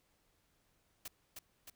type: noise with echo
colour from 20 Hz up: white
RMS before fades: -45 dBFS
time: 1.05-1.08 s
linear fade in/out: 5 ms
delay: 310 ms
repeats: 2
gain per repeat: -3 dB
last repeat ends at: 1.7 s
effects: pink hiss -75 dBFS RMS until 1.75 s